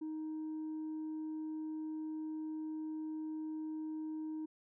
sine tone with tanh clipping, 312.3 Hz, D#4, 7 cents sharp, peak -39 dBFS, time 0.01-4.46 s, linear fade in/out 10 ms, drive 1 dB, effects none

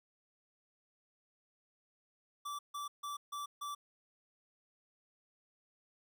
square tone bursts, 1162 Hz, D6, 19 cents flat, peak -40 dBFS, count 5, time 2.45-3.75 s, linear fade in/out 10 ms, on 140 ms, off 150 ms, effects none

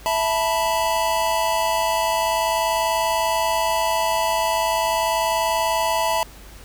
square chord, E suspended fourth, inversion none, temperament equal with one note detuned, 659.3 / 880 / 980.4 Hz, E5 / A5 / B5, 0 / 0 / -13 cents, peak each -24 dBFS, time 0.06-6.23 s, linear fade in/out 0 ms, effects added 50 Hz sine -42 dBFS peak until 6.64 s + pink hiss -45 dBFS RMS until 6.64 s

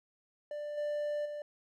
triangle tone with level steps, 591 Hz, D5, 11 cents sharp, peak -35 / -30 / -36 dBFS, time 0.51-1.42 s, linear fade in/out 2 ms, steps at 0.77 / 1.25 s, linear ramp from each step 10 ms, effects none

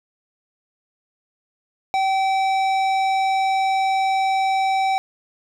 sine tone with tanh clipping, 770 Hz, G5, 31 cents flat, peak -19 dBFS, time 1.94-4.98 s, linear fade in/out 0 ms, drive 14 dB, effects none

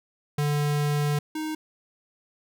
square tone pair in turn, 146.83 / 311.1 Hz, D3 / D#4, 0 / 0 cents, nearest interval octave + minor second, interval 1300 cents, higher second, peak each -23 / -29 dBFS, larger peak first, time 0.38-1.19 / 1.35-1.55 s, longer first, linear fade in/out 5 ms, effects none

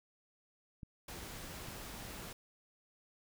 clicks, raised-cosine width 5 ms, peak -34 / -38 dBFS, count 2, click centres 0.832 / 1.685 s
pink noise, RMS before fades -47 dBFS, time 1.08-2.33 s, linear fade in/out 5 ms
effects none

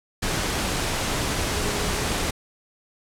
sine tone in noise, 414 Hz, G#4, 5 cents flat, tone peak -33 dBFS, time 1.54-2.04 s, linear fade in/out 10 ms, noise pink, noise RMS -25 dBFS, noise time 0.22-2.31 s, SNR -11 dB, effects low-pass 10000 Hz 12 dB/octave

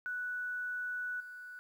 sine tone with level steps, 1480 Hz, F#6, in tune, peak -35 / -45 dBFS, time 0.06-1.59 s, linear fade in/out 0 ms, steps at 1.2 s, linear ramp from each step 5 ms, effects 11-bit

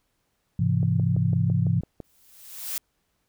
sine chord, Ab augmented, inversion none, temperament equal with one note detuned, 103.83 / 130.81 / 168.37 Hz, Ab2 / C3 / E3, 0 / 0 / +37 cents, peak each -24 dBFS, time 0.59-1.81 s, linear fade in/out 5 ms
click train, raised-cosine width 2 ms, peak -23 dBFS, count 8, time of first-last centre 0.83-2.003 s, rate 5.97 Hz
blue noise with exponential growth, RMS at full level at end -28 dBFS, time 2.04-2.78 s, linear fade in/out 2 ms, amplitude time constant 160 ms
effects pink hiss -73 dBFS RMS until 3.28 s

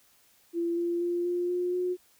sine tone with pitch steps, 340 / 344.1 / 348.3 / 352.6 / 356.9 / 361.3 Hz, F4 / F4 / F4 / F4 / F4 / F#4, -46 / -26 / -5 / +17 / +38 / -41 cents, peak -26 dBFS, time 0.53-1.97 s, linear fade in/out 50 ms, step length 240 ms, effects white hiss -63 dBFS RMS until 2.19 s

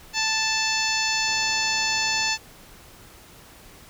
harmonic tone, 880 Hz, A5, in tune, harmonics 1 / 2 / 3 / 4 / 5 / 6 / 7 / 8, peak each -30 / -29 / -27 / -33 / -28 / -30 / -32 / -33 dBFS, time 0.13-2.38 s, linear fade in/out 50 ms
click train, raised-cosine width 1 ms, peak -32 dBFS, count 111, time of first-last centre 1.28-2.289 s, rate 109 Hz
effects pink hiss -48 dBFS RMS until 3.89 s

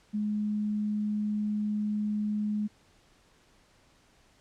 sine tone, 210 Hz, G#3, 19 cents sharp, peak -27 dBFS, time 0.13-2.68 s, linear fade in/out 20 ms, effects pink hiss -63 dBFS RMS until 4.4 s + low-pass 8000 Hz 12 dB/octave

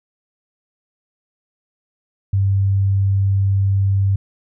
sine tone, 98 Hz, G2, in tune, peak -13 dBFS, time 2.33-4.16 s, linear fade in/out 5 ms, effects none

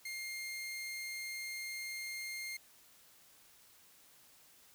sawtooth tone, 2120 Hz, C7, 22 cents sharp, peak -37 dBFS, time 0.05-2.57 s, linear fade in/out 5 ms, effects white hiss -63 dBFS RMS until 4.74 s

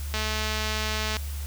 click train, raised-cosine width 0.2 ms, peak -12 dBFS, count 223, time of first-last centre 0.14-1.168 s, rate 216 Hz, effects added 72 Hz sine -30 dBFS peak until 1.46 s + white hiss -43 dBFS RMS until 1.46 s

